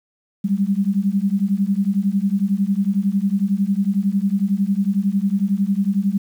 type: beating tone pair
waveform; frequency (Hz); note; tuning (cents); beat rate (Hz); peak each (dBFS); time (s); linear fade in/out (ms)
sine; 192.3 / 203.3; G3 / G#3; -33 / -37; 11; -19 / -19; 0.44-6.18; 10
effects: 8-bit